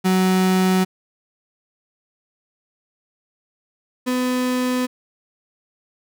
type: tone pair in turn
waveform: 35% pulse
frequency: 186.5 / 251.8 Hz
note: F#3 / B3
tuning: +14 / +34 cents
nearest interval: perfect fourth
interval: 520 cents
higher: second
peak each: -13 / -17 dBFS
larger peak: first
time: 0.04-0.85 / 4.06-4.87 s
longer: neither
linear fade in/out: 20 ms
effects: none